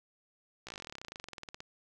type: slowing click train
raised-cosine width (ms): 0.2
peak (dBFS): -26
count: 29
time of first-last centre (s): 0.67-1.604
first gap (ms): 16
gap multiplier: 1.05
effects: none